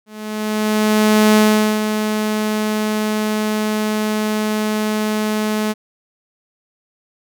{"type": "tone with ADSR envelope", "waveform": "sawtooth", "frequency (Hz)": 214.1, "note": "A3", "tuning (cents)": -47, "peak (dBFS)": -5, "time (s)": [0.06, 5.74], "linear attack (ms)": 1300, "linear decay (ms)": 430, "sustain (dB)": -8, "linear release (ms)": 30, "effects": []}